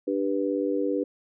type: chord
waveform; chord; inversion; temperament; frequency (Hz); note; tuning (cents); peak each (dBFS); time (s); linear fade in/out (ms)
sine; G major; second; just; 294 / 392 / 490; D4 / G4 / B4; +2 / 0 / -14; -27 / -29 / -28; 0.07-1.04; 10
effects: none